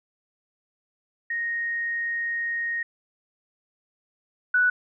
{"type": "tone pair in turn", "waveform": "sine", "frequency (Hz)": [1864.7, 1480], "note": ["A#6", "F#6"], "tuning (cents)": [0, 0], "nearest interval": "major third", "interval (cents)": 400, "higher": "first", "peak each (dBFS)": [-25, -17], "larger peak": "second", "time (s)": [[1.3, 2.83], [4.54, 4.7]], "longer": "first", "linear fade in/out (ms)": 5, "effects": []}